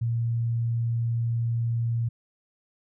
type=tone; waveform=sine; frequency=116.54 Hz; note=A#2; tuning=in tune; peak=-23 dBFS; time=0.01-2.09 s; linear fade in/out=10 ms; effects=none